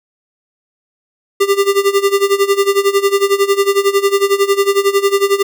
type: tone with tremolo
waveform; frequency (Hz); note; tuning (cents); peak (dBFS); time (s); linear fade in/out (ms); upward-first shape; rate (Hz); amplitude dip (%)
square; 397.6; G4; +25; -8; 1.4-5.43; 10; sine; 11; 85
effects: none